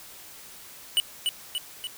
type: tone with echo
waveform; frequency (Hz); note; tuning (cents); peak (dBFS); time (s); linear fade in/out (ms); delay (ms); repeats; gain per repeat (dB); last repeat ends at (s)
square; 2956; F#7; -2; -19; 0.97-1; 0; 290; 3; -4; 1.87
effects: white hiss -46 dBFS RMS until 1.97 s